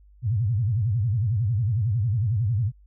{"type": "tone with vibrato", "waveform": "sine", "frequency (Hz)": 109.8, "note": "A2", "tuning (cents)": -3, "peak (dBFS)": -20, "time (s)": [0.22, 2.72], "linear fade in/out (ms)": 50, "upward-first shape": "sine", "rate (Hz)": 11, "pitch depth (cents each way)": 250, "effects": ["added 50 Hz sine -50 dBFS peak until 2.86 s"]}